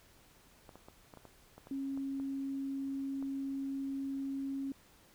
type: clicks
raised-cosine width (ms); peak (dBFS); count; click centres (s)
1; -37; 11; 0.692 / 0.756 / 0.885 / 1.138 / 1.173 / 1.253 / 1.58 / 1.671 / 1.975 / 2.199 / 3.226
type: tone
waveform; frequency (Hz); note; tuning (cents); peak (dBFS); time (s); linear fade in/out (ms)
sine; 272.7; C#4; -28; -35; 1.71-4.72; 2
effects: pink hiss -63 dBFS RMS until 5.14 s